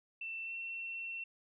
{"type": "tone with pitch glide", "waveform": "sine", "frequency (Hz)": [2678, 2708], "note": ["E7", "E7"], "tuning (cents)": [27, 46], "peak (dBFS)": -39, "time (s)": [0.21, 1.24], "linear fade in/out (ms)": 5, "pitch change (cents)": 19, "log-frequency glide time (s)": [0.44, 0.53], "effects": []}